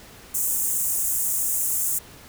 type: high-pass noise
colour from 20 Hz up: pink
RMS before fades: -24 dBFS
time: 0.34-1.99 s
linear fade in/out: 10 ms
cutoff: 7000 Hz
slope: 48 dB/octave
effects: pink hiss -46 dBFS RMS until 2.28 s